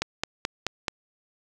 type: click train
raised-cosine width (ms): 0.2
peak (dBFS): -8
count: 5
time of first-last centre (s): 0.02-0.882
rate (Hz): 4.64
effects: none